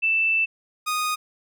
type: tone pair in turn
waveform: sine / sawtooth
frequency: 2652 / 1239.3 Hz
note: E7 / D#6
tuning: +10 / -7 cents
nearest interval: octave + minor second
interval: 1317 cents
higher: first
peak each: -18 / -19 dBFS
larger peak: first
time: 0.02-0.46 / 0.86-1.16 s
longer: first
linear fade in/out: 20 ms
effects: none